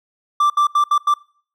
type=tone bursts at uneven times; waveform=triangle; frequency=1174.7 Hz; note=D6; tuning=in tune; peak=-10 dBFS; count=5; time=0.4-0.5 / 0.57-0.67 / 0.75-0.84 / 0.91-0.98 / 1.07-1.14 s; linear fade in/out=5 ms; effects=noise-tail reverb RT60 0.5 s tail -24 dB re dry